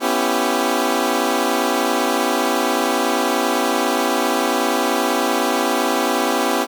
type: chord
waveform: 15% pulse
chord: C# half-diminished seventh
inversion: third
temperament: equal with one note detuned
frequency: 246.9 / 277.2 / 334.6 / 392 Hz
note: B3 / C#4 / E4 / G4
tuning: 0 / 0 / +26 / 0 cents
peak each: -16 dBFS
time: 0-6.67 s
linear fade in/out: 50 ms
effects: none